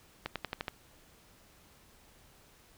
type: accelerating click train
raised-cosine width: 0.3 ms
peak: -18 dBFS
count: 6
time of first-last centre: 0.26-0.682 s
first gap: 97 ms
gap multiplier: 0.93
effects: pink hiss -61 dBFS RMS until 2.77 s